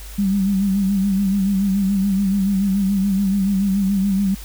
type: tone with vibrato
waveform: sine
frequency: 196 Hz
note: G3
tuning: in tune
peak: -15 dBFS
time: 0.18-4.35 s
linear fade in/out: 10 ms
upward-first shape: sine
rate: 7 Hz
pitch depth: 61 cents each way
effects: added 50 Hz sine -33 dBFS peak until 4.44 s + white hiss -40 dBFS RMS until 4.44 s